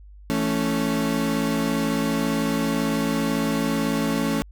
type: chord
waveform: 35% pulse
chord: A major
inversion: second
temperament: equal with one note detuned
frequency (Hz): 164.81 / 219.2 / 277.2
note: E3 / A3 / C#4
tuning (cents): 0 / -6 / 0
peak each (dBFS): -27 / -23 / -23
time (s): 0.3-4.42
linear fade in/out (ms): 0
effects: added 50 Hz sine -42 dBFS peak until 4.51 s